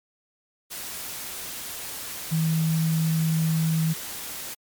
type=tone in noise; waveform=sine; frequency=160.7 Hz; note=E3; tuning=44 cents flat; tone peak=-20 dBFS; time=2.31-3.94 s; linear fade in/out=20 ms; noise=white; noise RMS=-35 dBFS; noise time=0.7-4.55 s; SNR=+12 dB; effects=MP3 96 kbps